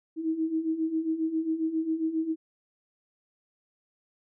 sine beating tone pair, 315.7 / 323.1 Hz, D#4 / E4, +25 / -35 cents, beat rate 7.4 Hz, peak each -32 / -27 dBFS, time 0.16-2.36 s, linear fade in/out 50 ms, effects none

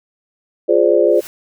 sine chord, D half-diminished seventh, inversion first, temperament equal with one note detuned, 349.2 / 415.3 / 520.5 / 587.3 Hz, F4 / Ab4 / C5 / D5, 0 / 0 / -9 / 0 cents, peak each -15 dBFS, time 0.68-1.21 s, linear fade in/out 20 ms
white noise with exponential growth, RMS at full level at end -30 dBFS, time 1.04-1.27 s, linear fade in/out 0 ms, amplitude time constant 50 ms
effects none

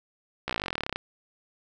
slowing click train, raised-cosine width 0.3 ms, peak -13 dBFS, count 22, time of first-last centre 0.48-0.96 s, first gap 15 ms, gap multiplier 1.04, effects none

